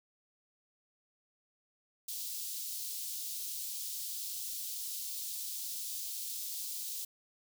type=high-pass noise; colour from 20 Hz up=white; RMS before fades=-40 dBFS; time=2.08-7.05 s; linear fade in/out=5 ms; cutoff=3700 Hz; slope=24 dB/octave; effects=none